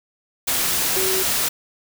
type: tone in noise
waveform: sine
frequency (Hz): 378.5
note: F#4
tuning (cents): +39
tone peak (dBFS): -23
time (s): 0.96-1.23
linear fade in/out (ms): 10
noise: white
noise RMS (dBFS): -21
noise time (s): 0.47-1.49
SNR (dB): -5
effects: none